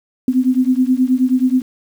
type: beating tone pair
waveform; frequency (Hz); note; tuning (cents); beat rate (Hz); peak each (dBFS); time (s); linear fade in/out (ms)
sine; 251.9 / 261.3; B3 / C4; +34 / -2; 9.4; -14 / -15; 0.28-1.62; 2
effects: 7-bit